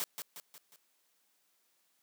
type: noise with echo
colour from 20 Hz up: white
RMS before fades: -35 dBFS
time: 0-0.04 s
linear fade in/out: 0 ms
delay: 180 ms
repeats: 4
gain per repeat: -6 dB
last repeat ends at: 0.76 s
effects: white hiss -74 dBFS RMS until 2.02 s + high-pass 200 Hz 12 dB/octave